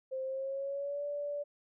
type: tone with pitch glide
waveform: sine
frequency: 525 to 579.2 Hz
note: C5 to D5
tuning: +6 to -24 cents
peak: -34 dBFS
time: 0.11-1.44 s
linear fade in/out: 20 ms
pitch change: +170 cents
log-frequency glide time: 0.23-1.05 s
effects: none